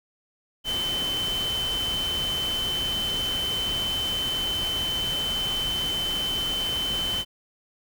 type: tone in noise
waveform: sine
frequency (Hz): 3063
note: G7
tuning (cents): -41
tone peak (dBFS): -25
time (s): 0.64-7.25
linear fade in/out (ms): 50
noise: pink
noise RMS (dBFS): -34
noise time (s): 0.64-7.25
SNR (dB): +6
effects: none